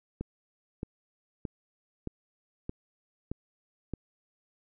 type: click train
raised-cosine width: 3 ms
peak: -21 dBFS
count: 7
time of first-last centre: 0.21-3.937 s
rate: 1.61 Hz
effects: none